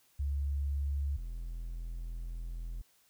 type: tone pair in turn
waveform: sine / triangle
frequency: 70.5 / 41.92 Hz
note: C#2 / E1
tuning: +30 / +30 cents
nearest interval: major sixth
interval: 900 cents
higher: first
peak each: -30 / -35 dBFS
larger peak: first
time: 0.19-1.17 / 1.17-2.82 s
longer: second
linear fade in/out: 10 ms
effects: white hiss -68 dBFS RMS until 3.09 s